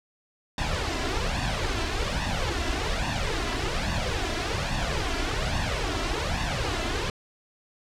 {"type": "noise with flanger", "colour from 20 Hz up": "pink", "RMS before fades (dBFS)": -27, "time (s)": [0.58, 7.1], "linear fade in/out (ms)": 2, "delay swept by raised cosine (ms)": [1.1, 3], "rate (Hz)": 1.2, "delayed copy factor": 0.7, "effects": ["low-pass 5000 Hz 12 dB/octave"]}